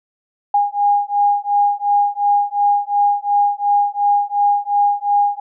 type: beating tone pair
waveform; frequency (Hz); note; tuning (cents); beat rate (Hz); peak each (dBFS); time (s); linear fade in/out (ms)
sine; 815 / 817.8; G#5 / G#5; -33 / -27; 2.8; -16; 0.54-5.4; 5
effects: none